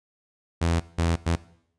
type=tone bursts at uneven times; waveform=sawtooth; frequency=83.9 Hz; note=E2; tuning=31 cents sharp; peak=-17 dBFS; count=3; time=0.61-0.8 / 0.98-1.16 / 1.26-1.36 s; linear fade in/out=10 ms; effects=noise-tail reverb RT60 0.7 s tail -19 dB re dry + resampled to 22050 Hz